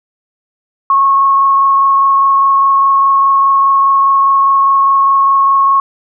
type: tone with frequency modulation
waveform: sine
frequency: 1095 Hz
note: C#6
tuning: 22 cents flat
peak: -6 dBFS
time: 0.9-5.8 s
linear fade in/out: 2 ms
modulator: 24.9 Hz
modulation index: 0.49
effects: none